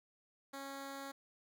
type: tone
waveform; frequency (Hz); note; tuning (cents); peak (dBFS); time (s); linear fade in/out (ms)
10% pulse; 274.8; C#4; -15; -36; 0.53-1.12; 10
effects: none